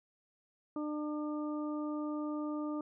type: harmonic tone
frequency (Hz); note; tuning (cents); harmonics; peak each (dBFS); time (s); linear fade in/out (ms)
300; D4; +37; 1 / 2 / 3 / 4; -35 / -44 / -50 / -46; 0.76-2.81; 2
effects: none